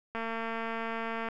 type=click train; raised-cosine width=0.5 ms; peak=-21 dBFS; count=259; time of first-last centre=0.15-1.287 s; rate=227 Hz; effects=none